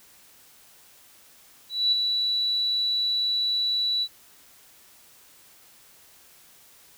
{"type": "tone with ADSR envelope", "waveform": "sine", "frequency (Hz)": 3942, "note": "B7", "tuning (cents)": -4, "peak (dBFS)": -17, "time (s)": [1.69, 4.08], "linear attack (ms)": 230, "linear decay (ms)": 14, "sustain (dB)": -5, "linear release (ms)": 57, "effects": ["white hiss -54 dBFS RMS until 6.97 s"]}